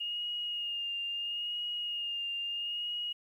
sine tone with vibrato, 2844 Hz, F7, 31 cents sharp, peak -33 dBFS, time 0-3.13 s, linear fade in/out 10 ms, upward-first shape sine, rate 0.75 Hz, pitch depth 28 cents each way, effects 11-bit

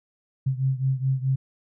sine beating tone pair, 131.3 / 136 Hz, C3 / C#3, +6 / -33 cents, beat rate 4.7 Hz, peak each -23 / -26 dBFS, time 0.46-1.36 s, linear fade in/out 10 ms, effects none

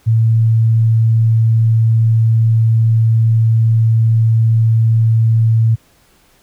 sine tone, 112.8 Hz, A2, 44 cents sharp, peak -8 dBFS, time 0.06-5.76 s, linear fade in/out 20 ms, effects pink hiss -52 dBFS RMS until 6.42 s

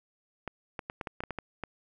clicks, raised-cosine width 0.5 ms, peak -20 dBFS, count 10, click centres 0.477 / 0.792 / 0.899 / 1.012 / 1.072 / 1.205 / 1.237 / 1.307 / 1.387 / 1.637 s, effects none

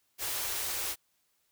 white band-stop noise, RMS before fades -34 dBFS, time 0.18-0.96 s, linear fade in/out 50 ms, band 130 to 300 Hz, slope 48 dB/octave, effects white hiss -74 dBFS RMS until 1.51 s

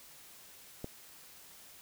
click, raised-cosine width 2 ms, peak -25 dBFS, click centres 0.844 s, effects white hiss -55 dBFS RMS until 1.81 s

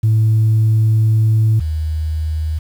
sine tone pair in turn, 110 / 78.23 Hz, A2 / D#2, 0 / +10 cents, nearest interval tritone, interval 590 cents, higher first, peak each -8 / -16 dBFS, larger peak first, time 0.03-1.6 / 1.6-2.59 s, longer first, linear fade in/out 10 ms, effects tanh soft clip ceiling -7 dBFS + 7-bit

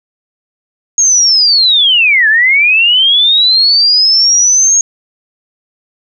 sine linear two-way sweep, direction down then up, 6600 to 1680 to 6600 Hz, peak -5 dBFS, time 0.98-4.81 s, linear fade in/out 2 ms, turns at 2.28 s, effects none

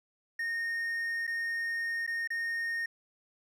triangle tone with dropouts, 1845 Hz, A#6, 18 cents flat, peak -29 dBFS, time 0.39-2.86 s, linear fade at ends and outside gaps 5 ms, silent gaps 1.269-1.275 / 2.066-2.075 / 2.275-2.303 s, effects none

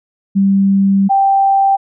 sine tone pair in turn, 196 / 784 Hz, G3 / G5, 0 / 0 cents, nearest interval 2 octaves, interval 2400 cents, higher second, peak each -8 dBFS, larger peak neither, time 0.35-1.09 / 1.09-1.77 s, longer first, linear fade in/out 20 ms, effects none

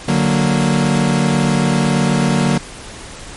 40% pulse chord, D augmented, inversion none, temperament equal, 146.83 / 185 / 233.1 Hz, D3 / F#3 / A#3, 0 / 0 / 0 cents, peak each -16 dBFS, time 0.08-2.58 s, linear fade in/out 5 ms, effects pink hiss -33 dBFS RMS until 3.36 s + MP3 48 kbps

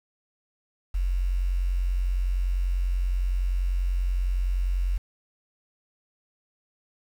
sine tone with quantisation, 45.23 Hz, F#1, 39 cents flat, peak -22 dBFS, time 0.94-4.98 s, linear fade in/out 10 ms, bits 8, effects none

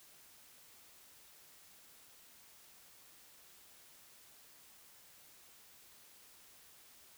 silence, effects white hiss -61 dBFS RMS until 7.17 s

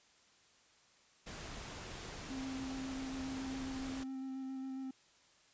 pink noise, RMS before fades -47 dBFS, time 1.26-4.04 s, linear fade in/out 10 ms
triangle tone with vibrato, 264.6 Hz, C4, 20 cents sharp, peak -38 dBFS, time 2.3-4.91 s, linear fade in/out 5 ms, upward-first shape square, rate 7.3 Hz, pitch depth 11 cents each way
effects white hiss -67 dBFS RMS until 5.53 s + resampled to 16000 Hz

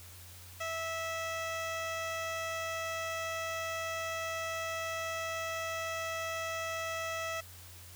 15% pulse tone with low-pass filter, 654 Hz, E5, 14 cents flat, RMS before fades -37 dBFS, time 0.6-7.41 s, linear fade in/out 10 ms, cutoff 5800 Hz, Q 1.1, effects added 89 Hz sine -52 dBFS peak until 7.95 s + white hiss -53 dBFS RMS until 7.95 s

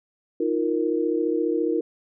sine chord, Eb suspended second, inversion none, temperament equal with one note detuned, 314.6 / 349.2 / 466.2 Hz, Eb4 / F4 / Bb4, +19 / 0 / 0 cents, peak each -25 dBFS, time 0.4-1.81 s, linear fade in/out 5 ms, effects none

